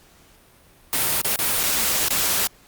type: noise with dropouts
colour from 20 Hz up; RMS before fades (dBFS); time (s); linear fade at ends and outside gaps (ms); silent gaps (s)
white; -21; 0.93-2.47; 0; 1.215-1.247 / 1.36-1.389 / 1.632-1.636 / 2.084-2.106
effects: pink hiss -53 dBFS RMS until 2.67 s + Opus 48 kbps